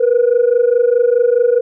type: tone pair together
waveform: sine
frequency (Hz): 470.1 / 494.9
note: A#4 / B4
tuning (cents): +15 / +4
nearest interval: minor second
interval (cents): 89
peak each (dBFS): -11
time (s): 0-1.61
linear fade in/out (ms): 10
effects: tanh soft clip ceiling -5 dBFS